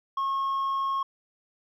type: tone with hard clipping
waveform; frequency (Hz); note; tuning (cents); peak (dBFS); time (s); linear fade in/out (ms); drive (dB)
triangle; 1087; C#6; -34; -24; 0.17-1.03; 5; 1
effects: none